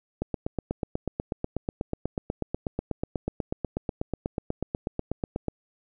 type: click train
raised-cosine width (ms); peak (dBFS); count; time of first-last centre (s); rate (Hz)
2; -14; 44; 0.22-5.483; 8.17
effects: none